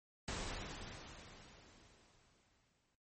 pink noise with exponential decay, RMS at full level -41 dBFS, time 0.28-2.95 s, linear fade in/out 2 ms, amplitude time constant 580 ms, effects noise-tail reverb RT60 0.3 s tail -20 dB re dry + MP3 32 kbps

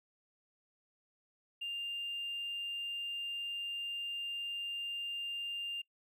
sine tone with hard clipping, 2799 Hz, F7, 3 cents sharp, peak -37 dBFS, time 1.61-5.82 s, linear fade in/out 10 ms, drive 1 dB, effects noise-tail reverb RT60 0.1 s tail -25 dB re dry

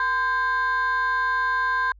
sine tone pair together, 1028 / 1588.2 Hz, C6 / G6, -31 / +22 cents, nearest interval minor sixth, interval 753 cents, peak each -21 dBFS, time 0-1.92 s, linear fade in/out 2 ms, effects tanh soft clip ceiling -17 dBFS + added 50 Hz sine -47 dBFS peak until 1.99 s

